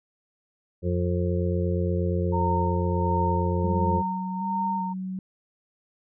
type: harmonic tone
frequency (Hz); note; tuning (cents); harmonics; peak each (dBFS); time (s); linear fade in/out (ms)
88.5; F2; +23; 1 / 2 / 4 / 5 / 6; -25 / -28 / -31 / -32 / -33; 0.82-4.03; 50
type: tone with tremolo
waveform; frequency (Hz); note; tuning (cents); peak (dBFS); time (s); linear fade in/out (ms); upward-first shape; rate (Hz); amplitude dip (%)
sine; 918; A#5; -27; -24; 2.32-4.94; 20; sine; 1.4; 65
type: tone with vibrato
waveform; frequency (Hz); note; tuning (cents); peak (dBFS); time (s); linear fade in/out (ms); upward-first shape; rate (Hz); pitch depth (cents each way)
sine; 190.4; F#3; +50; -29; 3.64-5.19; 2; square; 1.3; 29
effects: none